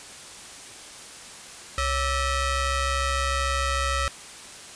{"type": "ring-modulated tone", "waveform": "sawtooth", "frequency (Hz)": 622.3, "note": "D#5", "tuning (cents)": 0, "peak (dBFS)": -16, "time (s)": [1.78, 4.08], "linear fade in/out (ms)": 0, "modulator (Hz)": 689, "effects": ["white hiss -42 dBFS RMS until 4.75 s", "resampled to 22050 Hz"]}